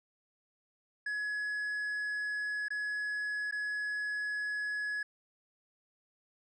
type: tone with dropouts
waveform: triangle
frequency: 1688 Hz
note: G#6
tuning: 28 cents sharp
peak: -31 dBFS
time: 1.06-5.03 s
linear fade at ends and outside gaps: 5 ms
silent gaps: 2.684-2.704 / 3.512-3.523 s
effects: resampled to 24000 Hz